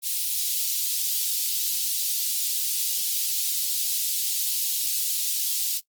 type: high-pass noise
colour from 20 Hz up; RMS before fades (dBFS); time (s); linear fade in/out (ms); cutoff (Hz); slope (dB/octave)
white; -26; 0.02-5.81; 50; 3300; 24
effects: noise-tail reverb RT60 0.1 s tail -19 dB re dry + Opus 24 kbps